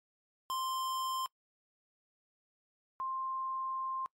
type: tone pair in turn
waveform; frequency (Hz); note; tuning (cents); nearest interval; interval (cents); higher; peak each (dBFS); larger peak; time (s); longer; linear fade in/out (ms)
square / sine; 1046.5 / 1053.2; C6 / C6; 0 / +11; unison; 11; second; -34 / -34; neither; 0.5-1.26 / 3-4.06; second; 0
effects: noise-tail reverb RT60 0.1 s tail -25 dB re dry + MP3 64 kbps